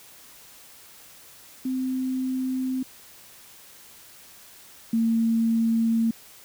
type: tone pair in turn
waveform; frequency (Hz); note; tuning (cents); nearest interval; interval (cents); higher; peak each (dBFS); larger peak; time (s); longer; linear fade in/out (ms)
sine; 259 / 227.4; C4 / A#3; -17 / -43; major second; 226; first; -24 / -19; second; 1.65-2.83 / 4.93-6.11; neither; 5
effects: white hiss -49 dBFS RMS until 6.44 s